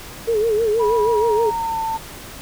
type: tone with vibrato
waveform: sine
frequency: 440 Hz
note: A4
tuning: in tune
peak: -15 dBFS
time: 0.27-1.51 s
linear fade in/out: 20 ms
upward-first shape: sine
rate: 6.3 Hz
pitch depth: 99 cents each way
type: tone with pitch glide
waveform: sine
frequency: 976 to 895 Hz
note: B5 to A5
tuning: -21 to +29 cents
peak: -20 dBFS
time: 0.79-1.98 s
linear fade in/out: 20 ms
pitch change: -150 cents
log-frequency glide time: 1.03-1.81 s
effects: pink hiss -36 dBFS RMS until 2.41 s